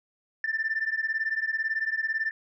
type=beating tone pair; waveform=sine; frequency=1769 / 1787 Hz; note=A6 / A6; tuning=+9 / +26 cents; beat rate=18 Hz; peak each=-28 dBFS; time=0.44-2.31 s; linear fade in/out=2 ms; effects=tanh soft clip ceiling -20 dBFS